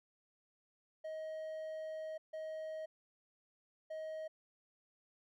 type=tone bursts at uneven times; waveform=triangle; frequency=630 Hz; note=D#5; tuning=21 cents sharp; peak=-39 dBFS; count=3; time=1.04-2.18 / 2.33-2.86 / 3.9-4.28 s; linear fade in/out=10 ms; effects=none